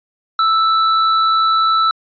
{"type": "tone", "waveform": "square", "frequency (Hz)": 1318.5, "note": "E6", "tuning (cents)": 0, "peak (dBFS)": -12, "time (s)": [0.39, 1.91], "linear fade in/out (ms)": 2, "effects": ["resampled to 11025 Hz"]}